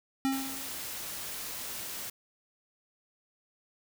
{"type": "tone with exponential decay", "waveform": "square", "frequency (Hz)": 268.6, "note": "C4", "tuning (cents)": 46, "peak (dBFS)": -25, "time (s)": [0.25, 0.85], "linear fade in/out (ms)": 0, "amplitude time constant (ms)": 130}
{"type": "noise", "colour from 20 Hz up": "white", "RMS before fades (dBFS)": -39, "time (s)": [0.32, 2.1], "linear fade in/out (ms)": 5}
{"effects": []}